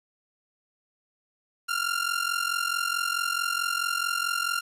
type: ring-modulated tone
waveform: sawtooth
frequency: 1392 Hz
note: F6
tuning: 6 cents flat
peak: -19 dBFS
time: 1.68-4.61 s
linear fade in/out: 20 ms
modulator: 22.3 Hz
effects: resampled to 32000 Hz + 9-bit